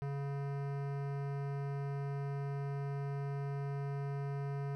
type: tone with hard clipping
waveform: sine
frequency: 140.2 Hz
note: C#3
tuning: 20 cents sharp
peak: -38 dBFS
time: 0.02-4.75 s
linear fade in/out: 0 ms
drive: 18 dB
effects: none